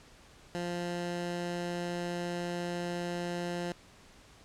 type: tone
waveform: 15% pulse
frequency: 174.61 Hz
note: F3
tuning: in tune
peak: -27 dBFS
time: 0.55-3.72 s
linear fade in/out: 0 ms
effects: pink hiss -57 dBFS RMS until 4.44 s + low-pass 8000 Hz 12 dB/octave